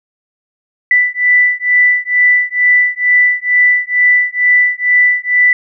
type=beating tone pair; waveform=sine; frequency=1980 / 1982.2 Hz; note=B6 / B6; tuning=+4 / +6 cents; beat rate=2.2 Hz; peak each=-11 dBFS; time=0.91-5.53 s; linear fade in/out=2 ms; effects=none